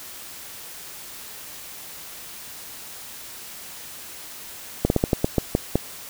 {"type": "slowing click train", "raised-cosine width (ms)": 2, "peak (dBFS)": -4, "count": 9, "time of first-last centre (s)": [4.85, 5.756], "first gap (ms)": 51, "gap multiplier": 1.22, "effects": ["white hiss -39 dBFS RMS until 6.09 s"]}